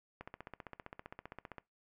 click train, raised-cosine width 0.5 ms, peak -30 dBFS, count 22, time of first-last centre 0.21-1.583 s, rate 15.3 Hz, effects noise-tail reverb RT60 0.2 s tail -21 dB re dry

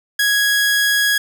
sawtooth tone, 1661.2 Hz, G#6, in tune, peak -10 dBFS, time 0.19-1.18 s, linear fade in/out 5 ms, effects none

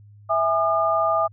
sine tone cluster, 656 / 824 / 1211 Hz, E5 / G#5 / D#6, -9 / -14 / -47 cents, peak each -21 / -26 / -21 dBFS, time 0.29-1.28 s, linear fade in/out 20 ms, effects added 103 Hz sine -45 dBFS peak until 1.32 s

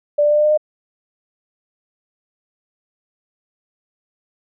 sine tone with pitch steps, 587.3 / 591.7 / 596.2 / 600.7 / 605.2 / 609.8 Hz, D5 / D5 / D5 / D5 / D#5 / D#5, 0 / +13 / +26 / +39 / -48 / -35 cents, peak -11 dBFS, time 0.18-0.576 s, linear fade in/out 10 ms, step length 66 ms, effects none

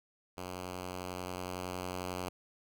5% pulse tone with level ramp, 91 Hz, F#2, 28 cents flat, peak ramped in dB -29 to -25 dBFS, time 0.37-2.29 s, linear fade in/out 5 ms, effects none

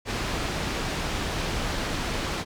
pink low-pass noise, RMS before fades -29 dBFS, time 0.05-2.45 s, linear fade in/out 50 ms, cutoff 5500 Hz, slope 12 dB/octave, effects none

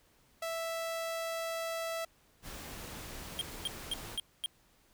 sawtooth tone, 659.3 Hz, E5, in tune, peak -31 dBFS, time 0.42-2.05 s, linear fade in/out 5 ms
pink noise, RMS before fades -45 dBFS, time 2.42-4.19 s, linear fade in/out 50 ms
square tone bursts, 3207 Hz, G7, 39 cents sharp, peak -32 dBFS, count 5, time 3.39-4.46 s, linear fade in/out 0 ms, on 22 ms, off 240 ms
effects pink hiss -67 dBFS RMS until 4.93 s

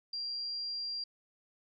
sine tone, 4757 Hz, D8, 21 cents sharp, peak -35 dBFS, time 0.13-1.04 s, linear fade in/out 5 ms, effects none

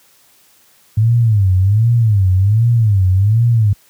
sine tone with vibrato, 104.7 Hz, G#2, 15 cents sharp, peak -8 dBFS, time 0.97-3.73 s, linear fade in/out 5 ms, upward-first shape sine, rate 1.3 Hz, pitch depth 220 cents each way, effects white hiss -51 dBFS RMS until 3.89 s + high-pass 60 Hz 12 dB/octave

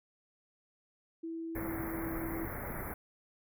sine tone, 328.6 Hz, E4, 5 cents flat, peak -37 dBFS, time 1.23-2.46 s, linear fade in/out 10 ms
pink band-stop noise, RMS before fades -40 dBFS, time 1.55-2.94 s, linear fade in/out 5 ms, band 2200 to 11000 Hz, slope 96 dB/octave
effects none

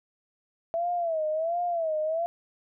sine tone with vibrato, 659.3 Hz, E5, in tune, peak -25 dBFS, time 0.74-2.26 s, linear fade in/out 0 ms, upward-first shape sine, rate 1.4 Hz, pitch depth 120 cents each way, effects none

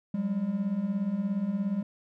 triangle beating tone pair, 185 / 202 Hz, F#3 / G#3, 0 / -48 cents, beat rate 17 Hz, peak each -31 / -26 dBFS, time 0.14-1.83 s, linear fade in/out 5 ms, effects none

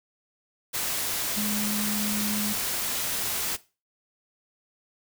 sine tone in noise, 209.4 Hz, G#3, 15 cents sharp, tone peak -28 dBFS, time 1.36-2.54 s, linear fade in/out 20 ms, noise white, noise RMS -29 dBFS, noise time 0.73-3.57 s, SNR -2 dB, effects noise-tail reverb RT60 0.3 s tail -18 dB re dry

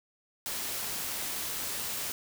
white noise, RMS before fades -35 dBFS, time 0.46-2.12 s, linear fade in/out 0 ms, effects none

